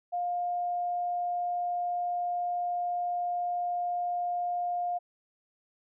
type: tone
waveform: sine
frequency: 707 Hz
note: F5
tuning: 21 cents sharp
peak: -28 dBFS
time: 0.12-4.99 s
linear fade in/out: 20 ms
effects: none